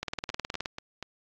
two click trains, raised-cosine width 0.2 ms, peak -14 / -19 dBFS, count 13 / 4, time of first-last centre 0.03-0.658 / 0.3-1.026 s, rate 19.1 / 4.13 Hz, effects low-pass 6000 Hz 12 dB/octave + AAC 48 kbps

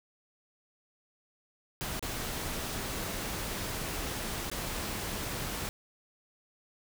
pink noise with dropouts, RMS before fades -36 dBFS, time 1.81-5.69 s, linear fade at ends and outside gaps 0 ms, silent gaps 1.994-2.026 / 4.5-4.515 s, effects none

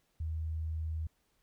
sine tone, 79.6 Hz, D#2, 40 cents sharp, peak -33 dBFS, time 0.2-1.07 s, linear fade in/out 5 ms, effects pink hiss -75 dBFS RMS until 1.42 s

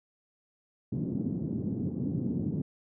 white band-pass noise, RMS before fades -32 dBFS, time 0.92-2.62 s, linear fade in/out 5 ms, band 110 to 270 Hz, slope 24 dB/octave, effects none

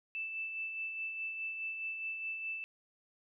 sine tone with tremolo, 2643 Hz, E7, 4 cents sharp, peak -35 dBFS, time 0.15-2.64 s, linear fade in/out 0 ms, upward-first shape sine, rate 4.8 Hz, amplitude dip 40%, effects none

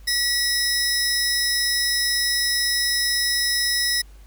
sawtooth tone pair together, 1938 / 5180 Hz, B6 / E8, -33 / -31 cents, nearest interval octave + perfect fourth, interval 1702 cents, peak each -20 / -19 dBFS, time 0.07-4.02 s, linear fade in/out 10 ms, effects added 50 Hz sine -42 dBFS peak until 4.26 s + pink hiss -56 dBFS RMS until 4.26 s

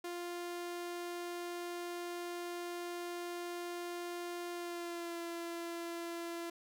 sawtooth tone with pitch glide, 349.2 to 339.7 Hz, F4 to F4, 0 to -48 cents, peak -36 dBFS, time 0.04-6.5 s, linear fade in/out 5 ms, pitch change -48 cents, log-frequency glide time 4.52-5.2 s, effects none

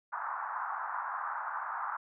pink band-pass noise, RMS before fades -37 dBFS, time 0.12-1.97 s, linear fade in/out 10 ms, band 820 to 1500 Hz, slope 48 dB/octave, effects none

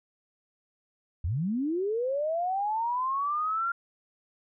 sine linear sweep, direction up, 70 to 1396.9 Hz, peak -26 dBFS, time 1.24-3.72 s, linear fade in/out 5 ms, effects none

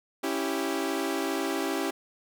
sawtooth chord, C# diminished, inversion none, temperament equal, 277.2 / 329.6 / 392 Hz, C#4 / E4 / G4, 0 / 0 / 0 cents, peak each -28 dBFS, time 0.23-1.91 s, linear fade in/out 10 ms, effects none

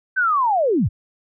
sine linear sweep, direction down, 1562 to 61.3 Hz, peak -15 dBFS, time 0.16-0.89 s, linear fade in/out 20 ms, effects none

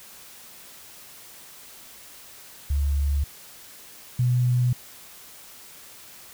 sine tone pair in turn, 71 / 123.87 Hz, C#2 / B2, +42 / +6 cents, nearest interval minor seventh, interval 964 cents, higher second, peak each -20 / -18 dBFS, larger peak second, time 2.7-3.24 / 4.19-4.73 s, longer neither, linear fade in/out 5 ms, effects white hiss -46 dBFS RMS until 6.33 s

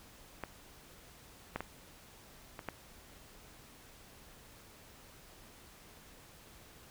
clicks, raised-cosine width 0.5 ms, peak -23 / -20 / -23 / -28 / -22 dBFS, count 5, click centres 0.437 / 1.56 / 1.606 / 2.592 / 2.687 s, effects pink hiss -57 dBFS RMS until 6.9 s

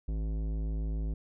sine tone with tanh clipping, 53.5 Hz, A1, 48 cents flat, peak -32 dBFS, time 0.08-1.14 s, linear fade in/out 5 ms, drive 15 dB, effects none

